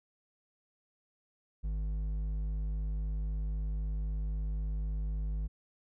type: tone with hard clipping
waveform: sine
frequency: 51.91 Hz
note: G#1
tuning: in tune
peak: -33 dBFS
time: 1.63-5.48 s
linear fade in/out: 20 ms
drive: 6 dB
effects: none